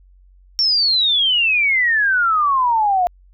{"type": "exponential sweep", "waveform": "sine", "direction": "down", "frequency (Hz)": [5520, 698.5], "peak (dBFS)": -13, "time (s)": [0.59, 3.07], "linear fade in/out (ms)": 0, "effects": ["added 46 Hz sine -46 dBFS peak until 3.33 s"]}